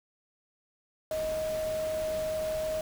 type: tone in noise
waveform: sine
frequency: 627 Hz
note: D#5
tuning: 13 cents sharp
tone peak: -29 dBFS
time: 1.11-2.81 s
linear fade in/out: 2 ms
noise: pink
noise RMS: -42 dBFS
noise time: 1.11-2.81 s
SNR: +10 dB
effects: none